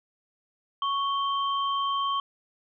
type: tone pair together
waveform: sine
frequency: 1108.7 / 3136 Hz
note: C#6 / G7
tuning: 0 / 0 cents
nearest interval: octave + tritone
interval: 1800 cents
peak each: -25 / -33 dBFS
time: 0.82-2.2 s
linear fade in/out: 2 ms
effects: none